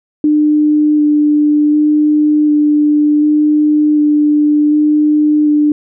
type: tone with vibrato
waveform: sine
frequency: 299.3 Hz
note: D4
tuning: 33 cents sharp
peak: -7 dBFS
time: 0.24-5.72 s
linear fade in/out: 2 ms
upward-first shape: square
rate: 0.67 Hz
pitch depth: 9 cents each way
effects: none